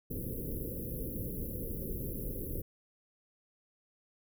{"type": "band-stop noise", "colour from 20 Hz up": "pink", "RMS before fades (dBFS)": -38, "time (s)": [0.1, 2.62], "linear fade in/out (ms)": 10, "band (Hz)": [540, 11000], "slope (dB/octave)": 96, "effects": []}